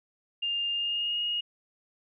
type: tone with pitch glide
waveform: sine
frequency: 2808 to 2869 Hz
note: F7 to F7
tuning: +9 to +46 cents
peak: -27 dBFS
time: 0.42-1.41 s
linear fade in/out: 10 ms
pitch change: +37 cents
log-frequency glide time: 0.72-1.21 s
effects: none